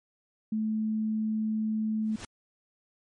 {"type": "tone", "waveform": "sine", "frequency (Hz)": 217.5, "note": "A3", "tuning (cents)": -20, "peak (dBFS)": -26, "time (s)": [0.52, 2.16], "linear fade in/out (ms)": 5}
{"type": "noise with exponential growth", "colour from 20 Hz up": "pink", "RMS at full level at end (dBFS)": -37, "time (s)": [2.02, 2.25], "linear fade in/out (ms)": 2, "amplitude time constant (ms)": 49}
{"effects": ["MP3 48 kbps"]}